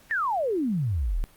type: exponential sweep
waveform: sine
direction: down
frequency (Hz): 1864.7 to 30.87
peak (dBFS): -23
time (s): 0.11-1.24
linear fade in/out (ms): 0
effects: pink hiss -56 dBFS RMS until 1.36 s + Opus 48 kbps